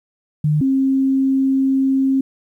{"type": "tone pair in turn", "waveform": "sine", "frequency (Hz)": [151, 267.8], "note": ["D3", "C4"], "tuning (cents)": [48, 40], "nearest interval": "minor seventh", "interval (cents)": 992, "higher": "second", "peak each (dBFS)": -13, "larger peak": "neither", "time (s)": [[0.44, 0.61], [0.61, 2.21]], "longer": "second", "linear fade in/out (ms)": 5, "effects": ["9-bit"]}